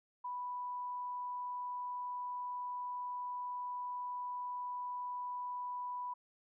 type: tone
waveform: sine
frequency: 987.8 Hz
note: B5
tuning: in tune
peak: -38 dBFS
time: 0.24-6.14 s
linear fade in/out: 10 ms
effects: none